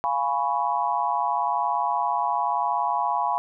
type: chord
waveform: sine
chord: C# dominant seventh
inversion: first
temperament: equal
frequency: 698.5 / 830.6 / 987.8 / 1108.7 Hz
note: E#5 / G#5 / B5 / C#6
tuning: 0 / 0 / 0 / 0 cents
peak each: -29 / -26 / -25 / -30 dBFS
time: 0.04-3.38 s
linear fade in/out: 0 ms
effects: none